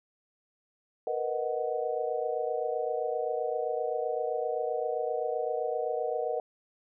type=chord; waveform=sine; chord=B major seventh; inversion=third; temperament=equal; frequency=466.2 / 493.9 / 622.3 / 740 Hz; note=A#4 / B4 / D#5 / F#5; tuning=0 / 0 / 0 / 0 cents; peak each=-33 / -34 / -34 / -35 dBFS; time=1.07-6.4 s; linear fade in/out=2 ms; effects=none